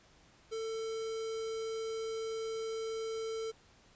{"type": "tone with notch filter", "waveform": "square", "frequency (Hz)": 446.4, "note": "A4", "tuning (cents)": 25, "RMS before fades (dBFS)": -38, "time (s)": [0.51, 3.52], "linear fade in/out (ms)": 20, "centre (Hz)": 1800, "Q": 1.2, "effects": ["pink hiss -63 dBFS RMS until 3.95 s", "resampled to 16000 Hz"]}